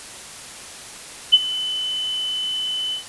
sine tone with ADSR envelope, 3019 Hz, F#7, 34 cents sharp, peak -5 dBFS, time 1.32-3.04 s, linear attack 20 ms, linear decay 36 ms, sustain -17 dB, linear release 110 ms, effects white hiss -37 dBFS RMS until 3.08 s + resampled to 24000 Hz

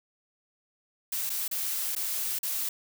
blue noise with dropouts, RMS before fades -31 dBFS, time 1.12-2.69 s, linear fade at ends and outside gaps 5 ms, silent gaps 1.295-1.3 / 1.48-1.512 / 1.952-1.962 / 2.389-2.43 s, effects none

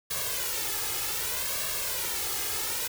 white noise with flanger, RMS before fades -31 dBFS, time 0.1-2.88 s, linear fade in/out 10 ms, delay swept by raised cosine 1.8 to 2.39 ms, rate 0.65 Hz, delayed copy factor +0.7, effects none

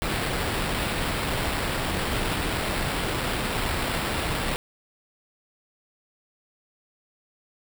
pink noise with sample-and-hold, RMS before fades -27 dBFS, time 0.02-4.56 s, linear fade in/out 0 ms, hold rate 6300 Hz, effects none

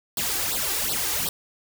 white noise with flanger, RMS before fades -26 dBFS, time 0.17-1.29 s, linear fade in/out 2 ms, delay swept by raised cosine 0.22 to 2.62 ms, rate 2.7 Hz, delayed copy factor +0.9, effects none

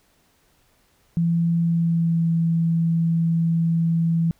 sine tone with pitch glide, 168.3 to 165.79 Hz, E3 to E3, +36 to +10 cents, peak -17 dBFS, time 1.17-4.31 s, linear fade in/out 0 ms, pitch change -26 cents, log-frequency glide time 1.58-2.28 s, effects pink hiss -62 dBFS RMS until 4.39 s

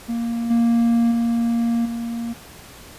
triangle tone with level steps, 233.2 Hz, A#3, 1 cent sharp, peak -19 / -12 / -15 / -22 dBFS, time 0.08-2.34 s, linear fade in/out 20 ms, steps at 0.5 / 1.11 / 1.85 s, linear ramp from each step 10 ms, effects pink hiss -42 dBFS RMS until 2.98 s + resampled to 32000 Hz

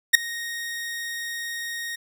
sawtooth tone with ADSR envelope, 1864.7 Hz, A#6, in tune, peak -3 dBFS, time 0.13-1.96 s, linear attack 19 ms, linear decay 5 ms, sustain -23 dB, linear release 10 ms, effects none

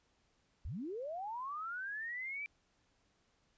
sine linear sweep, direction up, 49.14 to 2349 Hz, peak -39 dBFS, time 0.65-2.46 s, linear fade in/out 0 ms, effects pink hiss -75 dBFS RMS until 3.57 s + resampled to 16000 Hz

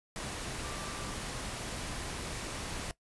sine tone in noise, 1174.7 Hz, D6, in tune, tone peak -47 dBFS, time 0.64-1.14 s, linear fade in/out 0 ms, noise pink, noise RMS -39 dBFS, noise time 0.16-2.91 s, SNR -11 dB, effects noise-tail reverb RT60 0.1 s tail -18 dB re dry + resampled to 24000 Hz

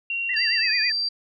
sine tone with pitch glide, 2751 to 2451 Hz, F7 to D#7, -27 to -27 cents, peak -24 dBFS, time 0.1-0.9 s, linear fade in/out 2 ms, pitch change -200 cents, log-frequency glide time 0.57-0.73 s
sine tone with vibrato, 1864.7 Hz, A#6, in tune, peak -25 dBFS, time 0.29-0.92 s, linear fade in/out 5 ms, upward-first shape triangle, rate 9.1 Hz, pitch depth 170 cents each way
click, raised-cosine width 0.2 ms, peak -28 dBFS, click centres 0.342 s
sine tone, 4699 Hz, D8, in tune, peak -22 dBFS, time 0.36-1.09 s, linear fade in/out 10 ms
effects none

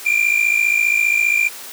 triangle tone pair together, 2349 / 2404 Hz, D7 / D7, 0 / +40 cents, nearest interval unison, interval 40 cents, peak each -16 / -14 dBFS, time 0.05-1.49 s, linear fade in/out 20 ms, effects white hiss -34 dBFS RMS until 1.72 s + high-pass 300 Hz 12 dB/octave

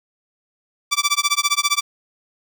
10% pulse tone with tremolo, 1163 Hz, D6, 17 cents flat, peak -5 dBFS, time 0.91-1.81 s, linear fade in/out 20 ms, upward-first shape sine, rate 15 Hz, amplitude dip 100%, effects none

